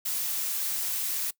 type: noise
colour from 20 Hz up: blue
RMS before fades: -30 dBFS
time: 0.05-1.31 s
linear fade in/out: 10 ms
effects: noise-tail reverb RT60 0.1 s tail -22 dB re dry